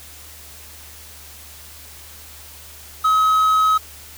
triangle tone with quantisation, 1276 Hz, D#6, 43 cents sharp, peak -11 dBFS, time 3.04-3.78 s, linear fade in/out 10 ms, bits 6, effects added 75 Hz sine -45 dBFS peak until 4.17 s + white hiss -41 dBFS RMS until 4.17 s

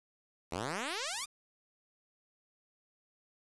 5% pulse exponential sweep, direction up, 75.2 to 1263 Hz, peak -24 dBFS, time 0.51-1.26 s, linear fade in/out 20 ms, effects resampled to 24000 Hz + 9-bit

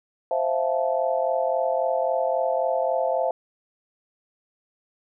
sine chord, F major seventh, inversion second, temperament just, 523.8 / 654.8 / 698.5 / 873.1 Hz, C5 / E5 / F5 / A5, +2 / -12 / 0 / -14 cents, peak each -25 / -25 / -27 / -30 dBFS, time 0.31-3.31 s, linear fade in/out 2 ms, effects none

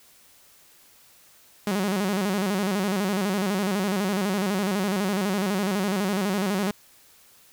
sawtooth tone with vibrato, 196 Hz, G3, in tune, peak -19 dBFS, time 1.67-6.71 s, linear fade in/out 2 ms, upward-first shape square, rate 12 Hz, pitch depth 91 cents each way, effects white hiss -55 dBFS RMS until 7.52 s

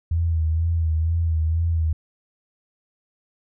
sine tone with vibrato, 81.6 Hz, E2, 17 cents flat, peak -18 dBFS, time 0.11-1.93 s, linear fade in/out 5 ms, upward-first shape sine, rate 2.1 Hz, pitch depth 51 cents each way, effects none

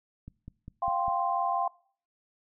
click train, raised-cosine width 5 ms, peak -30 dBFS, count 5, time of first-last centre 0.28-1.082 s, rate 4.99 Hz
sine chord, F suspended second, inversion none, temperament equal, 698.5 / 784 / 1046.5 Hz, F5 / G5 / C6, 0 / 0 / 0 cents, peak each -30 dBFS, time 0.82-1.68 s, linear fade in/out 5 ms
effects noise-tail reverb RT60 0.5 s tail -23 dB re dry

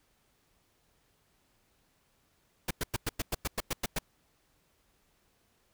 pink noise bursts, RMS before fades -31 dBFS, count 11, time 2.68-3.988 s, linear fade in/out 5 ms, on 28 ms, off 100 ms, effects pink hiss -71 dBFS RMS until 5.73 s

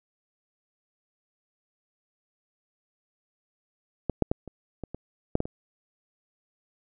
clicks, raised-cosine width 2 ms, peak -12 / -7 / -10 / -26 / -21 / -22 / -8 / -13 / -22 dBFS, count 9, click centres 4.097 / 4.223 / 4.315 / 4.477 / 4.837 / 4.946 / 5.354 / 5.404 / 5.455 s, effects none

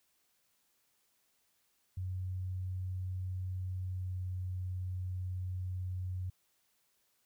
sine tone with pitch glide, 92.5 to 91.81 Hz, F#2 to F#2, 0 to -13 cents, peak -35 dBFS, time 1.97-6.3 s, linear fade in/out 5 ms, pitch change -13 cents, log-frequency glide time 3.79-4.22 s, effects white hiss -75 dBFS RMS until 7.25 s

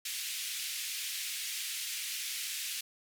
pink band-pass noise, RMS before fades -38 dBFS, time 0.05-2.81 s, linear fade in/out 5 ms, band 2300 to 15000 Hz, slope 24 dB/octave, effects none

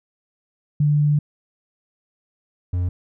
sine / triangle tone pair in turn, 147.7 / 89.22 Hz, D3 / F2, +10 / +38 cents, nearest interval major sixth, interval 872 cents, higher first, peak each -14 / -17 dBFS, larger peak first, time 0.8-1.19 / 2.73-2.89 s, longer first, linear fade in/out 5 ms, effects none

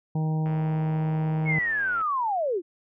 harmonic tone, 156.9 Hz, D#3, 15 cents sharp, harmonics 1 / 2 / 3 / 4 / 5 / 6, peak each -23 / -38 / -39 / -45 / -39 / -45 dBFS, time 0.15-1.59 s, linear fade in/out 5 ms
click train, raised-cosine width 0.5 ms, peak -28 dBFS, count 172, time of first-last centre 0.46-2.015 s, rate 110 Hz
sine linear sweep, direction down, 2217 to 315.3 Hz, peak -23 dBFS, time 1.45-2.62 s, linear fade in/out 50 ms
effects none

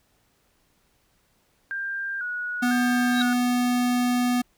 sine tone with vibrato, 1524 Hz, G6, 49 cents flat, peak -27 dBFS, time 1.71-3.33 s, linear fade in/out 0 ms, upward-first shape square, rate 1 Hz, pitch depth 75 cents each way
square tone, 246 Hz, B3, 7 cents flat, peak -21 dBFS, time 2.62-4.42 s, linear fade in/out 10 ms
sine tone with exponential growth, 3827 Hz, A#7, 45 cents sharp, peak -21 dBFS, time 3.06-3.22 s, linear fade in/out 1 ms, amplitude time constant 34 ms
effects pink hiss -66 dBFS RMS until 4.57 s

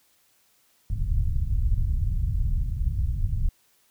pink low-pass noise, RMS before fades -24 dBFS, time 0.9-3.49 s, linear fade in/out 5 ms, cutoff 110 Hz, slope 24 dB/octave, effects white hiss -64 dBFS RMS until 3.9 s

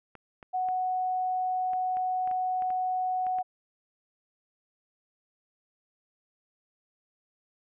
clicks, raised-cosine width 0.5 ms, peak -31 dBFS, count 11, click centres 0.153 / 0.428 / 0.687 / 1.734 / 1.97 / 2.275 / 2.313 / 2.622 / 2.704 / 3.267 / 3.386 s
sine tone, 740 Hz, F#5, in tune, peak -26 dBFS, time 0.53-3.43 s, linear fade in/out 20 ms
effects none

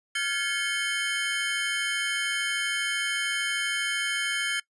square tone cluster, 1405 / 1620 / 1713 / 2184 / 3096 Hz, F6 / G#6 / A6 / C#7 / G7, +10 / -43 / -47 / -26 / -22 cents, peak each -35 / -39 / -32 / -32 / -31 dBFS, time 0.15-4.6 s, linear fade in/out 5 ms, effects noise-tail reverb RT60 0.1 s tail -22 dB re dry + resampled to 24000 Hz

